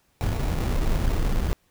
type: noise with sample-and-hold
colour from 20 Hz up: brown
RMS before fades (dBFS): -23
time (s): 0.21-1.53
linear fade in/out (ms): 0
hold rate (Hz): 1575
effects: pink hiss -66 dBFS RMS until 1.7 s